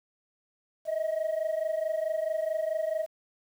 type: tone pair together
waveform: sine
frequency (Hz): 622.3 / 646.9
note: D#5 / E5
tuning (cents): 0 / -33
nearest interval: minor second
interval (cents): 67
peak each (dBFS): -28 / -28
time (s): 0.85-3.07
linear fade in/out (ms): 50
effects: tanh soft clip ceiling -24 dBFS + 9-bit